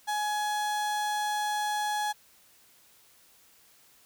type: tone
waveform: 35% pulse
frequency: 840 Hz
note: G#5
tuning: 19 cents sharp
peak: -26 dBFS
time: 0.07-2.13 s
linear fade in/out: 20 ms
effects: white hiss -60 dBFS RMS until 4.05 s